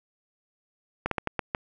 slowing click train, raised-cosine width 0.5 ms, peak -11 dBFS, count 6, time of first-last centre 1.06-1.549 s, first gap 53 ms, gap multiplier 1.31, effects none

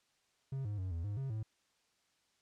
triangle tone with pitch steps, 134.9 / 103.7 / 93.3 / 83.5 / 102.7 / 134.9 / 109.1 Hz, C#3 / G#2 / F#2 / E2 / G#2 / C#3 / A2, -47 / -2 / +15 / +23 / -19 / -47 / -14 cents, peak -34 dBFS, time 0.52-1.43 s, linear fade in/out 5 ms, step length 130 ms, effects white hiss -75 dBFS RMS until 2.41 s + low-pass 7000 Hz 12 dB/octave

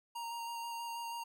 square tone with vibrato, 932.3 Hz, A#5, in tune, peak -40 dBFS, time 0.15-1.24 s, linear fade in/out 10 ms, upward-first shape square, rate 6.2 Hz, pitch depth 11 cents each way, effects none

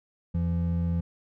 triangle tone pair together, 85.1 / 170.2 Hz, F2 / F3, -44 / -44 cents, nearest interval octave, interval 1200 cents, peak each -25 dBFS, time 0.34-1.01 s, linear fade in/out 10 ms, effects none

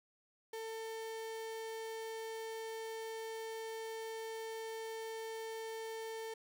35% pulse tone, 447 Hz, A4, 27 cents sharp, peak -40 dBFS, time 0.53-6.34 s, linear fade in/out 5 ms, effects none

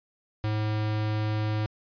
square tone, 107.3 Hz, A2, 43 cents flat, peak -26 dBFS, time 0.44-1.66 s, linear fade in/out 0 ms, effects resampled to 11025 Hz

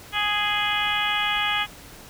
harmonic tone with a mistuned harmonic, 415.3 Hz, G#4, in tune, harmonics 2 / 3 / 4 / 5 / 6 / 7 / 8, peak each -29 / -29 / -29 / -29 / -29 / -29 / -29 dBFS, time 0.12-1.67 s, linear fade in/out 50 ms, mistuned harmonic 7, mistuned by +27 cents, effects pink hiss -44 dBFS RMS until 2.09 s

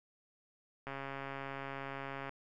click train, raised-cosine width 0.5 ms, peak -27 dBFS, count 196, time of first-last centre 0.87-2.293 s, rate 137 Hz, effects none

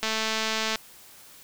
click train, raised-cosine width 0.2 ms, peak -10 dBFS, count 161, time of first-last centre 0.03-0.757 s, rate 220 Hz, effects white hiss -50 dBFS RMS until 1.43 s

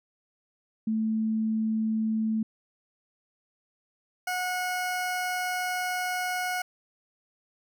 sine / 20% pulse tone pair in turn, 220 / 729.2 Hz, A3 / F#5, 0 / -25 cents, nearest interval octave + major sixth, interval 2075 cents, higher second, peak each -24 / -23 dBFS, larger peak second, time 0.87-2.43 / 4.27-6.62 s, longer second, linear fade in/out 5 ms, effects none

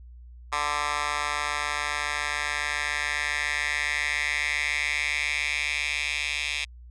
10% pulse tone with high-pass filter sweep, 147.2 Hz, D3, 4 cents sharp, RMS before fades -28 dBFS, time 0.52-6.65 s, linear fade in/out 10 ms, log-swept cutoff 1200 to 2700 Hz, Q 3.7, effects added 60 Hz sine -43 dBFS peak until 6.9 s + resampled to 22050 Hz

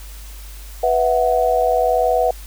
sine chord, B suspended fourth, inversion none, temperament equal, 493.9 / 659.3 / 740 Hz, B4 / E5 / F#5, 0 / 0 / 0 cents, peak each -18 dBFS, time 0.83-2.31 s, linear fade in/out 5 ms, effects added 50 Hz sine -33 dBFS peak until 2.46 s + white hiss -42 dBFS RMS until 2.46 s

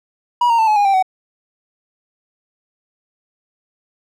triangle tone with pitch steps, 966 / 926.6 / 888.9 / 852.7 / 818 / 784.6 / 752.7 Hz, B5 / A#5 / A5 / G#5 / G#5 / G5 / F#5, -39 / -11 / +17 / +45 / -26 / +1 / +29 cents, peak -9 dBFS, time 0.41-1.026 s, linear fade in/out 5 ms, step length 88 ms, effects none

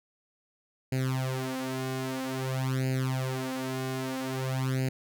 sawtooth tone with flanger, 130.81 Hz, C3, in tune, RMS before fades -31 dBFS, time 0.92-4.89 s, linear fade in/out 5 ms, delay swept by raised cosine 0.43 to 4.93 ms, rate 0.51 Hz, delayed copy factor +0.95, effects none

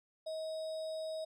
sine tone with sample-and-hold, 635 Hz, D#5, 35 cents sharp, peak -37 dBFS, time 0.26-1.25 s, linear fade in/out 10 ms, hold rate 4410 Hz, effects low-pass 7000 Hz 12 dB/octave

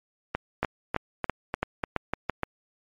two click trains, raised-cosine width 0.5 ms, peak -11 / -10 dBFS, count 8 / 6, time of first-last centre 0.35-2.433 / 0.63-2.297 s, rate 3.36 / 3 Hz, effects MP3 64 kbps

